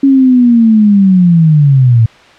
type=linear sweep; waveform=sine; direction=down; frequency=277.2 to 110 Hz; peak=-3 dBFS; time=0.03-2.06 s; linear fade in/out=5 ms; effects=white hiss -39 dBFS RMS until 2.38 s + low-pass 3000 Hz 12 dB/octave